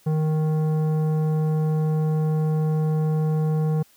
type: tone with tanh clipping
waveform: sine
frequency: 155.56 Hz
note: D#3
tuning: in tune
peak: -21 dBFS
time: 0.06-3.83 s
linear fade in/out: 10 ms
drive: 12 dB
effects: white hiss -57 dBFS RMS until 3.96 s